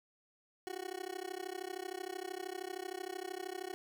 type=tone with amplitude modulation; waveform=30% pulse; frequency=370 Hz; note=F#4; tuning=in tune; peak=-34 dBFS; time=0.67-3.74 s; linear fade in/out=0 ms; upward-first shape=sine; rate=33 Hz; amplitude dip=100%; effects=none